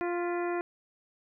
harmonic tone with a mistuned harmonic, 349.2 Hz, F4, in tune, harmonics 1 / 2 / 3 / 4 / 5 / 6 / 7, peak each -30 / -36 / -40 / -42 / -44 / -46 / -47 dBFS, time 0.01-0.61 s, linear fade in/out 0 ms, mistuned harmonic 6, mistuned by -77 cents, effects none

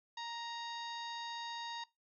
harmonic tone with a mistuned harmonic, 935 Hz, A#5, 5 cents sharp, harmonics 1 / 2 / 3 / 4 / 5 / 6 / 7, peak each -43 / -50 / -54 / -47 / -53 / -61 / -59 dBFS, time 0.17-1.84 s, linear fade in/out 5 ms, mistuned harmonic 6, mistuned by -75 cents, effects noise-tail reverb RT60 0.2 s tail -20 dB re dry

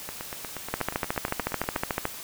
two click trains, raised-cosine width 0.5 ms, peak -10 / -19 dBFS, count 19 / 15, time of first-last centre 0.74-2.054 / 0.09-1.759 s, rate 13.7 / 8.39 Hz, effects white hiss -40 dBFS RMS until 2.23 s

